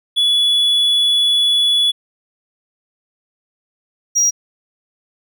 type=tone pair in turn; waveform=triangle; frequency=3412 / 5718 Hz; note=G#7 / F8; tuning=+46 / +40 cents; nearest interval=major sixth; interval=894 cents; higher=second; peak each=-10 dBFS; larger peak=neither; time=0.16-1.92 / 4.15-4.31 s; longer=first; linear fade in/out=20 ms; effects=none